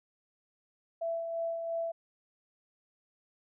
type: tone with tremolo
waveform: sine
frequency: 666 Hz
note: E5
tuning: 18 cents sharp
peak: -30 dBFS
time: 1.01-1.92 s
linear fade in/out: 10 ms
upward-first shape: sine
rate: 2.9 Hz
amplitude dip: 40%
effects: none